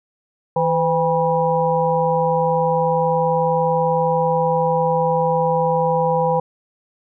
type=harmonic tone with a mistuned harmonic; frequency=161.8 Hz; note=E3; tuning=32 cents flat; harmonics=1 / 3 / 5 / 6; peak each=-23 / -18 / -21 / -22 dBFS; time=0.56-6.4 s; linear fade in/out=5 ms; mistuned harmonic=3; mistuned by=+71 cents; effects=none